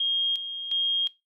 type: tone with tremolo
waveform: sine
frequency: 3239 Hz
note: G#7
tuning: 44 cents flat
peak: -22 dBFS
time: 0-1.08 s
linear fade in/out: 5 ms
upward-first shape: square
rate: 1.4 Hz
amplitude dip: 65%
effects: noise-tail reverb RT60 0.2 s tail -18 dB re dry